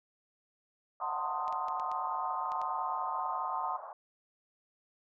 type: band-pass noise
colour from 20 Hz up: pink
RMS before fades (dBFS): -45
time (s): 1-3.93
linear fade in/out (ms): 2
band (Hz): 620 to 1200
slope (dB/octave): 48
type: chord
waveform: sine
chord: F# diminished seventh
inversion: none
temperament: equal with one note detuned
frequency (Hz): 740 / 897.5 / 1046.5 / 1244.5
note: F#5 / A5 / C6 / Eb6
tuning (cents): 0 / +34 / 0 / 0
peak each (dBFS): -39 / -38 / -36 / -39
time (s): 1.01-3.77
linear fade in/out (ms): 10
type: clicks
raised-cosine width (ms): 0.2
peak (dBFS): -32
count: 7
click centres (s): 1.48 / 1.526 / 1.684 / 1.798 / 1.916 / 2.519 / 2.616
effects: none